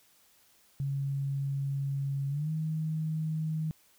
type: tone with pitch glide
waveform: sine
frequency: 138.59 to 157.37 Hz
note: C#3 to D#3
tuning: 0 to +20 cents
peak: -29 dBFS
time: 0.8-3.71 s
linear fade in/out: 0 ms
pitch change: +220 cents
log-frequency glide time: 2.29-2.5 s
effects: white hiss -64 dBFS RMS until 3.98 s